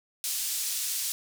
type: band-pass noise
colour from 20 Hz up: pink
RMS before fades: -31 dBFS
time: 0.24-1.12 s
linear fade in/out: 0 ms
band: 5400 to 16000 Hz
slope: 12 dB/octave
effects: none